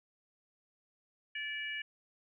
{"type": "harmonic tone", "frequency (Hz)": 580, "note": "D5", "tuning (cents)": -22, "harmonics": [3, 4, 5], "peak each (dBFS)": [-40, -41, -42], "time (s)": [1.35, 1.82], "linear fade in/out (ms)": 5, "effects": []}